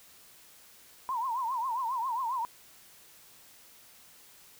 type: tone with vibrato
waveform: sine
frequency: 980 Hz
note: B5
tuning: 14 cents flat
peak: -29 dBFS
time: 1.09-2.45 s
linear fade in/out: 0 ms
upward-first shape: triangle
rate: 7.4 Hz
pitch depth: 190 cents each way
effects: white hiss -56 dBFS RMS until 4.59 s

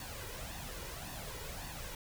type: noise with flanger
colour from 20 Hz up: pink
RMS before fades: -44 dBFS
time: 0-1.95 s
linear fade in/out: 2 ms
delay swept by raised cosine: 1.1 to 2.1 ms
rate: 1.8 Hz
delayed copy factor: +0.6
effects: none

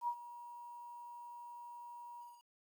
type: tone with ADSR envelope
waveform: sine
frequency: 956 Hz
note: A#5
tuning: 43 cents sharp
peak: -32 dBFS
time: 0.01-2.44 s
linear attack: 67 ms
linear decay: 68 ms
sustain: -16 dB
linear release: 240 ms
effects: 11-bit

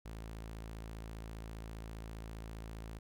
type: tone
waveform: sawtooth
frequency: 55 Hz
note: A1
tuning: in tune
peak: -40 dBFS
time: 0.05-2.99 s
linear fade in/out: 10 ms
effects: none

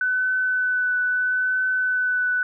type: tone with vibrato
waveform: sine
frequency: 1502 Hz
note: F#6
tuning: 26 cents sharp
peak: -19 dBFS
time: 0.01-2.43 s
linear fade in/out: 2 ms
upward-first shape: triangle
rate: 0.76 Hz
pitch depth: 15 cents each way
effects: none

